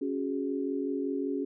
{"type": "chord", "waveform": "sine", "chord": "C# suspended fourth", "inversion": "none", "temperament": "equal", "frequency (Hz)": [277.2, 370, 415.3], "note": ["C#4", "F#4", "G#4"], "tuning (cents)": [0, 0, 0], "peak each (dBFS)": [-31, -35, -35], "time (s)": [0.01, 1.45], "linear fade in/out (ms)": 10, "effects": []}